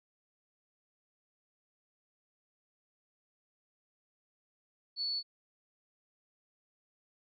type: tone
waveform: sine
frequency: 4435 Hz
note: C#8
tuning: in tune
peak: -32 dBFS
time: 4.96-5.23 s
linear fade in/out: 50 ms
effects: none